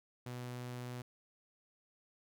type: tone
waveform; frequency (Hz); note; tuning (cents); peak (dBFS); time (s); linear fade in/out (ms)
sawtooth; 123.47; B2; 0; -38; 0.26-1.02; 5
effects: none